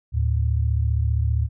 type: tone pair together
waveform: sine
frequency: 74.81 / 110 Hz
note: D2 / A2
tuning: +33 / 0 cents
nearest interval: perfect fifth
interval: 667 cents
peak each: -20 / -22 dBFS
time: 0.12-1.49 s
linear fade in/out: 50 ms
effects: none